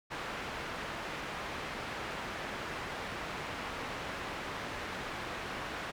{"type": "low-pass noise", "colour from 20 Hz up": "white", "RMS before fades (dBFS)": -40, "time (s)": [0.1, 5.92], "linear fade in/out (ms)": 20, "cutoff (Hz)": 1900, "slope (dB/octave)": 12, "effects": []}